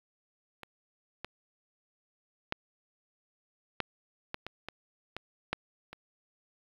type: clicks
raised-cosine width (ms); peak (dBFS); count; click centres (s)
0.3; -27 / -21 / -14 / -13 / -18 / -22 / -22 / -21 / -13 / -28; 10; 0.633 / 1.246 / 2.524 / 3.803 / 4.344 / 4.466 / 4.686 / 5.166 / 5.53 / 5.93
effects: low-pass 5000 Hz 12 dB/octave + 8-bit